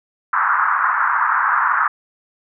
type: band-pass noise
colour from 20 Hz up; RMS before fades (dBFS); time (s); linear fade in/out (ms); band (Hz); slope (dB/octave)
pink; -17; 0.33-1.88; 5; 990 to 1600; 48
effects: none

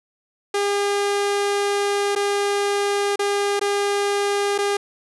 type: tone with dropouts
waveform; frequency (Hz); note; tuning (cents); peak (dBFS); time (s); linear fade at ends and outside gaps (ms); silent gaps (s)
sawtooth; 404.4; G#4; -46; -15; 0.54-4.77; 5; 2.152-2.16 / 3.159-3.192 / 3.595-3.612 / 4.58-4.586
effects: resampled to 24000 Hz + 8-bit

